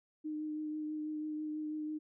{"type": "tone with vibrato", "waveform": "sine", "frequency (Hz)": 306, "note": "D#4", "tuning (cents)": -29, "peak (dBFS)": -36, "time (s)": [0.24, 1.99], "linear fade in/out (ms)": 20, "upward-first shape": "triangle", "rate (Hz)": 6.1, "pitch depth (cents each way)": 17, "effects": []}